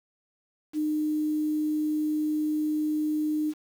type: tone with quantisation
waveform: sine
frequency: 305.1 Hz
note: D#4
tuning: 34 cents flat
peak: -24 dBFS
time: 0.73-3.54 s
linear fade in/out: 50 ms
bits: 8
effects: none

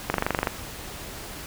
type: click train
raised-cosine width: 0.5 ms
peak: -7 dBFS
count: 10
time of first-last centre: 0.1-0.472 s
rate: 24.2 Hz
effects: pink hiss -38 dBFS RMS until 1.46 s

